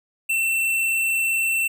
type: tone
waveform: square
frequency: 2689 Hz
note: E7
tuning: 34 cents sharp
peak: -20 dBFS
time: 0.29-1.68 s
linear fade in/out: 10 ms
effects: none